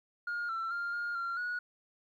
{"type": "tone with pitch steps", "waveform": "sine", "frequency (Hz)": [1421, 1342, 1398, 1416, 1379, 1457], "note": ["F6", "E6", "F6", "F6", "F6", "F#6"], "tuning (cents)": [30, 31, 1, 23, -22, -27], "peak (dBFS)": -31, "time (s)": [0.27, 1.59], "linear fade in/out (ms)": 5, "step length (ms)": 220, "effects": ["tanh soft clip ceiling -31 dBFS", "12-bit"]}